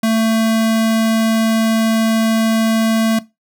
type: tone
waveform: square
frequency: 223.3 Hz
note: A3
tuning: 26 cents sharp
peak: -13 dBFS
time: 0.03-3.19 s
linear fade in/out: 5 ms
effects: noise-tail reverb RT60 0.2 s tail -17 dB re dry